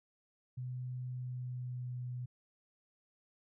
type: tone with pitch glide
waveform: sine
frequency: 126 to 124.19 Hz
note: B2 to B2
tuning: +35 to +10 cents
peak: -38 dBFS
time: 0.57-2.26 s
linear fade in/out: 10 ms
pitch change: -25 cents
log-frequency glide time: 1.08-2 s
effects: none